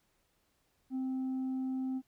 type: tone with tanh clipping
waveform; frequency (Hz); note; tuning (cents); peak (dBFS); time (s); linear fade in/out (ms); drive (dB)
triangle; 261; C4; -4; -33; 0.9-2.02; 50; 7
effects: pink hiss -75 dBFS RMS until 2.07 s